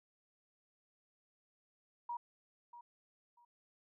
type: tone with echo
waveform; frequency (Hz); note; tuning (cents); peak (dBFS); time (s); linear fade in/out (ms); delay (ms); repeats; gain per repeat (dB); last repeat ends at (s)
sine; 954; A#5; +40; -38; 2.09-2.17; 5; 640; 2; -13; 3.45
effects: none